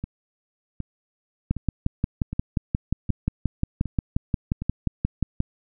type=two click trains; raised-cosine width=5 ms; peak=-9 / -17 dBFS; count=23 / 7; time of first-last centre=1.51-5.404 / 0.04-4.62 s; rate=5.65 / 1.31 Hz; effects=none